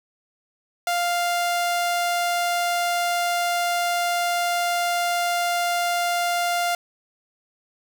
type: tone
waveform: sawtooth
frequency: 698.5 Hz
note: F5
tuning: in tune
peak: -17 dBFS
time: 0.87-6.75 s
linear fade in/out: 2 ms
effects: none